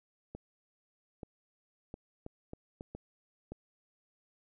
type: clicks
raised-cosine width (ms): 2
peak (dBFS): -29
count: 8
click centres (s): 0.35 / 1.232 / 1.941 / 2.264 / 2.534 / 2.809 / 2.95 / 3.52
effects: none